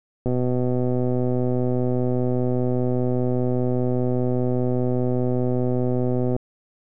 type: click train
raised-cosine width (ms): 2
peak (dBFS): -11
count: 764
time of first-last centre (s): 0.26-6.364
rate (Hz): 125
effects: none